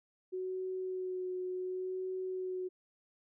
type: tone with vibrato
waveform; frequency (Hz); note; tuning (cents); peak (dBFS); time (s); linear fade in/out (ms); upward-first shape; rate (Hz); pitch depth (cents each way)
sine; 370; F#4; 0; -35; 0.32-2.69; 20; sine; 0.69; 16
effects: none